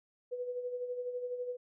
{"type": "tone with tremolo", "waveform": "sine", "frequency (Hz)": 493.9, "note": "B4", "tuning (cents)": 0, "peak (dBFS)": -33, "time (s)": [0.31, 1.57], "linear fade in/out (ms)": 20, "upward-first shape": "sine", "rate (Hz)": 12, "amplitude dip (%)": 55, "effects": []}